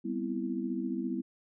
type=chord; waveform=sine; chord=C major seventh; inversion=second; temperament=equal with one note detuned; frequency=197.13 / 246.9 / 261.6 / 329.6 Hz; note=G3 / B3 / C4 / E4; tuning=+10 / 0 / 0 / 0 cents; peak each=-37 / -35 / -39 / -36 dBFS; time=0.04-1.22 s; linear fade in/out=20 ms; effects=none